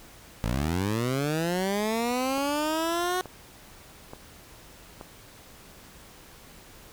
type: linear sweep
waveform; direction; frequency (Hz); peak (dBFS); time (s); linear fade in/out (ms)
15% pulse; up; 52.7 to 370; -19; 0.44-3.21; 0
type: click train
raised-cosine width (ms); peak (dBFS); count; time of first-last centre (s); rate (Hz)
1; -25; 4; 2.38-5.012; 1.14
effects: pink hiss -50 dBFS RMS until 6.92 s